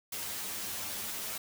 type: noise with comb filter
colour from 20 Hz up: white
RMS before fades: -38 dBFS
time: 0.12-1.38 s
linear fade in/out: 5 ms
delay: 9.6 ms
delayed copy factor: +0.95
effects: none